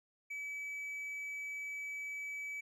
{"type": "tone", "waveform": "triangle", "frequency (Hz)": 2291, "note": "D7", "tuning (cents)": -44, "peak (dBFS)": -38, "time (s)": [0.3, 2.61], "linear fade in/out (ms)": 10, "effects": []}